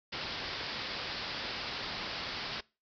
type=low-pass noise; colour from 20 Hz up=white; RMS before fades=-39 dBFS; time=0.12-2.61 s; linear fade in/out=10 ms; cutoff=5200 Hz; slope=96 dB/octave; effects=noise-tail reverb RT60 0.3 s tail -23 dB re dry